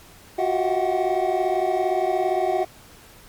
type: tone cluster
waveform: triangle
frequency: 360.3 / 377.8 / 640 / 724 / 757 Hz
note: F#4 / F#4 / D#5 / F#5 / F#5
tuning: -46 / +36 / +49 / -38 / +39 cents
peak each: -24 dBFS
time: 0.38-2.65 s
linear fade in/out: 10 ms
effects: pink hiss -48 dBFS RMS until 3.28 s + MP3 96 kbps